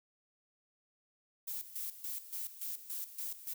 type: noise with tremolo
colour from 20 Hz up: violet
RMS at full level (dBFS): -40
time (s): 1.47-3.54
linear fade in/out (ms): 10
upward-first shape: square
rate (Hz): 3.5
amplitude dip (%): 75
effects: none